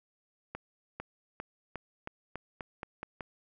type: accelerating click train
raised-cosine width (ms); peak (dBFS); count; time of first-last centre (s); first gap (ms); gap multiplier
0.5; -23; 10; 0.55-3.208; 450; 0.89
effects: none